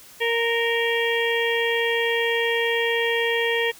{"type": "harmonic tone", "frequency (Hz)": 464.4, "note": "A#4", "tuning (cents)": -7, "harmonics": [1, 2, 4, 5, 6, 7], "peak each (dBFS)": [-23, -31, -25, -29, -31, -30], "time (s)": [0.2, 3.72], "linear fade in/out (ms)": 20, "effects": ["white hiss -47 dBFS RMS until 3.79 s"]}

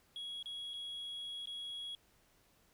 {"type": "tone with dropouts", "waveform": "sine", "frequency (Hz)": 3325, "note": "G#7", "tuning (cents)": 1, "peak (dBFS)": -39, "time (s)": [0.16, 1.95], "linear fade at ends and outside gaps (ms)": 1, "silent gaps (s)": [[0.427, 0.458], [0.735, 0.739], [1.457, 1.472]], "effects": ["tanh soft clip ceiling -40 dBFS", "pink hiss -70 dBFS RMS until 2.73 s"]}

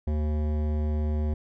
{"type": "tone with hard clipping", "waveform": "sine", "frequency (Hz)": 75.7, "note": "D#2", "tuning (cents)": -47, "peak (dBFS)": -26, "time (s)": [0.07, 1.34], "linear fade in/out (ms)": 5, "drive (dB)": 15, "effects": []}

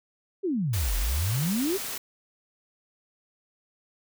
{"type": "exponential two-way sweep", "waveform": "sine", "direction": "down then up", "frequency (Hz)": [415.3, 41.2, 415.3], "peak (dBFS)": -24, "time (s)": [0.43, 1.78], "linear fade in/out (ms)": 20, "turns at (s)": 0.96}
{"type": "noise", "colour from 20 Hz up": "white", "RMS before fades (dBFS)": -34, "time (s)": [0.73, 1.98], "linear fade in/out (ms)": 5}
{"effects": []}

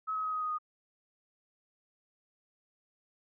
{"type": "tone with pitch steps", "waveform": "sine", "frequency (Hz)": [1284, 1274.4, 1264.9, 1255.4, 1246, 1236.7], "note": ["E6", "D#6", "D#6", "D#6", "D#6", "D#6"], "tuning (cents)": [-46, 41, 28, 15, 2, -11], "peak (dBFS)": -31, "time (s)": [0.07, 0.586], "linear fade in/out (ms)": 20, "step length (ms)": 86, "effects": []}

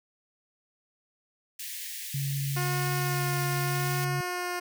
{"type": "high-pass noise", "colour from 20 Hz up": "white", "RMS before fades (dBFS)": -38, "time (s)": [1.59, 4.05], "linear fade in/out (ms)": 5, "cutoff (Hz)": 1700, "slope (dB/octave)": 96}
{"type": "tone", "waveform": "sine", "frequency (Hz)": 139.3, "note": "C#3", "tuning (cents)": 9, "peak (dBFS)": -28, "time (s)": [2.14, 4.21], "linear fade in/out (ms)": 5}
{"type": "tone with vibrato", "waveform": "10% pulse", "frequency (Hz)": 357.9, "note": "F4", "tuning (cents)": 42, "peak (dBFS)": -22, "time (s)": [2.56, 4.6], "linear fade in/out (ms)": 10, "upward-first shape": "sine", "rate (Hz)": 0.83, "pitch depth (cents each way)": 13}
{"effects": []}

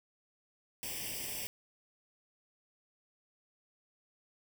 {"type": "noise with comb filter", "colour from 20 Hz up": "white", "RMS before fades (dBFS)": -40, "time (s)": [0.83, 1.47], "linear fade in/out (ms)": 0, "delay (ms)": 0.37, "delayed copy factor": 0.95, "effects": []}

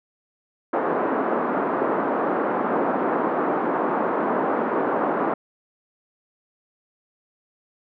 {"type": "band-pass noise", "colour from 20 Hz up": "pink", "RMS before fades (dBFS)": -23, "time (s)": [0.73, 5.34], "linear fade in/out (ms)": 5, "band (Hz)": [250, 1300], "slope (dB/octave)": 24, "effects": []}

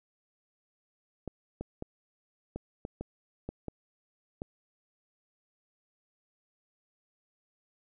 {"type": "clicks", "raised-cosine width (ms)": 2, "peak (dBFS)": -23, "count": 9, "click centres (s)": [1.277, 1.61, 1.824, 2.56, 2.851, 3.01, 3.49, 3.683, 4.419], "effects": []}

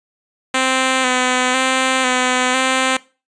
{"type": "tone with vibrato", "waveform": "5% pulse", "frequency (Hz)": 256.9, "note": "C4", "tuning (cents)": -32, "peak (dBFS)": -3, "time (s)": [0.54, 2.97], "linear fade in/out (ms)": 5, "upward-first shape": "square", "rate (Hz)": 1, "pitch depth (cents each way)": 27, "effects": ["noise-tail reverb RT60 0.3 s tail -19 dB re dry", "resampled to 22050 Hz"]}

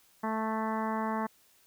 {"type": "harmonic tone", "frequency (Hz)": 220, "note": "A3", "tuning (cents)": 0, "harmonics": [1, 2, 3, 4, 5, 6, 7, 8, 9], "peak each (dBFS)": [-33, -40, -39, -35, -37, -45, -47, -45, -49], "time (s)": [0.23, 1.27], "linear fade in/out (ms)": 10, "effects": ["white hiss -64 dBFS RMS until 1.66 s"]}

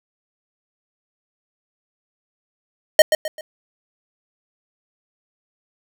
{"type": "tone with echo", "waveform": "square", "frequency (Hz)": 620, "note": "D#5", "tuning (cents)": -6, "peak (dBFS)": -5, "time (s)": [2.99, 3.02], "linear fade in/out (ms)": 2, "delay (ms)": 130, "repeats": 3, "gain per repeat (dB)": -9, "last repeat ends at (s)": 3.41, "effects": []}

